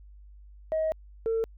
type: tone pair in turn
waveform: sine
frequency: 633 / 450.7 Hz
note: D#5 / A4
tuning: +30 / +42 cents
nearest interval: tritone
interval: 588 cents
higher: first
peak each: -23 dBFS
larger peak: neither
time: 0.72-0.92 / 1.26-1.44 s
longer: first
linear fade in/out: 0 ms
effects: tanh soft clip ceiling -21 dBFS + added 50 Hz sine -47 dBFS peak until 1.57 s